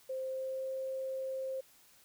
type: tone with pitch glide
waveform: sine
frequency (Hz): 523.3 to 528.2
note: C5 to C5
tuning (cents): 0 to +16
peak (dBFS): -35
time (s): 0.09-1.61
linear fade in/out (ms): 10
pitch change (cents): +16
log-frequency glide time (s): 0.22-0.72
effects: white hiss -63 dBFS RMS until 2.04 s